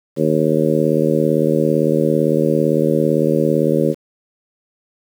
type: harmonic tone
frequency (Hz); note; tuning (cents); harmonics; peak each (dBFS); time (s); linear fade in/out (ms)
77.78; D#2; 0; 2 / 3 / 4 / 5 / 6 / 7; -20 / -20 / -20 / -20 / -20 / -20; 0.16-3.95; 50
effects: 7-bit